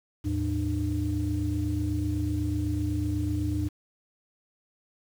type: tone cluster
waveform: sine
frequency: 79.2 / 107.2 / 300.1 Hz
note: D#2 / A2 / D4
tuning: +31 / -45 / +38 cents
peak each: -29 dBFS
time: 0.24-3.69 s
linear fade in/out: 20 ms
effects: tanh soft clip ceiling -18 dBFS + 8-bit